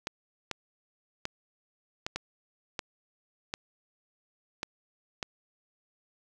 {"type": "clicks", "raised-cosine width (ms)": 0.2, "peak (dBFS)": -15, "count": 9, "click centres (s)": [0.071, 0.513, 1.254, 2.065, 2.16, 2.792, 3.539, 4.631, 5.228], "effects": []}